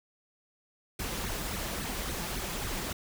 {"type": "noise with flanger", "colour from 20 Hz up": "pink", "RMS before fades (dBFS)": -35, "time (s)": [0.99, 2.93], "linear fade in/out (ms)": 5, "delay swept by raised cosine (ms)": [0.48, 5.88], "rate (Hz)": 3.6, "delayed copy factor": 0.65, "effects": []}